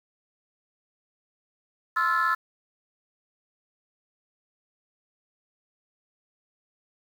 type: chord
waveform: sine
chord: F major seventh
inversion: second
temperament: equal with one note detuned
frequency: 1046.5 / 1318.5 / 1396.9 / 1731.8 Hz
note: C6 / E6 / F6 / A6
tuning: 0 / 0 / 0 / -28 cents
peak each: -27 / -23 / -28 / -26 dBFS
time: 1.96-2.35 s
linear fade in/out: 10 ms
effects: tanh soft clip ceiling -16 dBFS + 8-bit